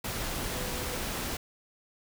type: tone in noise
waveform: sine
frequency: 499.4 Hz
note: B4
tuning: 19 cents sharp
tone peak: -42 dBFS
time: 0.51-0.96 s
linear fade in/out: 5 ms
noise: pink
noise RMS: -34 dBFS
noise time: 0.04-1.37 s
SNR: -11 dB
effects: none